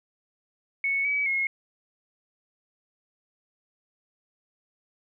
sine tone with pitch steps, 2211 / 2280 / 2163 Hz, C#7 / C#7 / C#7, -5 / +48 / -43 cents, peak -23 dBFS, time 0.84-1.47 s, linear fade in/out 2 ms, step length 210 ms, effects none

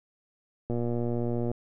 click train, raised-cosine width 2 ms, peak -18 dBFS, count 98, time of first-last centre 0.7-1.515 s, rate 119 Hz, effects none

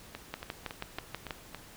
two click trains, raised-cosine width 0.3 ms, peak -19 / -23 dBFS, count 7 / 6, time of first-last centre 0.34-1.308 / 0.15-1.547 s, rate 6.2 / 3.58 Hz, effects pink hiss -52 dBFS RMS until 1.76 s

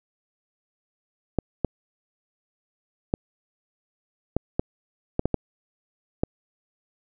clicks, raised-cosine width 2 ms, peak -8 dBFS, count 9, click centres 1.387 / 1.647 / 3.139 / 4.366 / 4.595 / 5.194 / 5.256 / 5.343 / 6.235 s, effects none

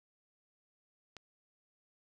click, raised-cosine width 0.2 ms, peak -30 dBFS, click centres 1.167 s, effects 12-bit

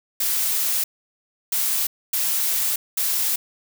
blue noise bursts at uneven times, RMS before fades -22 dBFS, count 4, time 0.2-0.84 / 1.52-1.87 / 2.13-2.76 / 2.97-3.36 s, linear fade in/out 5 ms, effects none

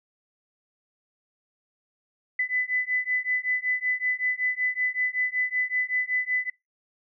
sine beating tone pair, 2000 / 2005.3 Hz, B6 / B6, +21 / +26 cents, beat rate 5.3 Hz, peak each -27 dBFS, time 2.39-6.5 s, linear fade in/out 5 ms, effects noise-tail reverb RT60 0.2 s tail -24 dB re dry

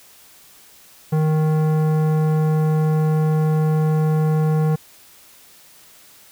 sine tone with tanh clipping, 155.56 Hz, D#3, in tune, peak -17 dBFS, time 1.12-4.76 s, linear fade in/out 10 ms, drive 15 dB, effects white hiss -48 dBFS RMS until 6.31 s

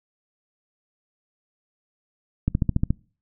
click train, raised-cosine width 5 ms, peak -8 dBFS, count 7, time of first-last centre 2.48-2.906 s, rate 14.1 Hz, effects noise-tail reverb RT60 0.4 s tail -25 dB re dry

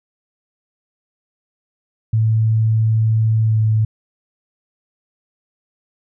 sine tone with pitch glide, 110.8 to 109.34 Hz, A2 to A2, +13 to -10 cents, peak -12 dBFS, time 2.13-3.85 s, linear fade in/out 5 ms, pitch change -23 cents, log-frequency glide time 3.43-3.59 s, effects none

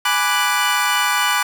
25% pulse chord, G# half-diminished seventh, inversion none, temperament equal, 830.6 / 987.8 / 1174.7 / 1480 Hz, G#5 / B5 / D6 / F#6, 0 / 0 / 0 / 0 cents, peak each -20 / -18 / -17 / -17 dBFS, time 0.05-1.43 s, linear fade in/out 5 ms, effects none

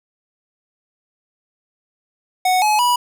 square tone with pitch steps, 739 / 848.9 / 975.1 Hz, F#5 / G#5 / B5, -2 / +38 / -22 cents, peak -14 dBFS, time 2.45-2.96 s, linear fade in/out 5 ms, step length 170 ms, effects none

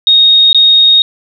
sine tone with dropouts, 3729 Hz, A#7, in tune, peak -3 dBFS, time 0.07-1.02 s, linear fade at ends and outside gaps 1 ms, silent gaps 0.53-0.546 s, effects none

